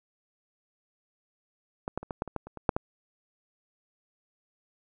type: clicks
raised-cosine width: 1 ms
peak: -18 / -16 / -26 / -19 / -14 / -25 / -17 / -29 / -26 / -7 / -13 dBFS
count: 11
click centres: 1.879 / 1.976 / 2.03 / 2.108 / 2.221 / 2.277 / 2.363 / 2.47 / 2.573 / 2.692 / 2.765 s
effects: none